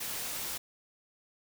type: noise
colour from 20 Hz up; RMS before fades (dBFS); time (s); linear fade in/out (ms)
white; -37; 0-0.58; 10
effects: none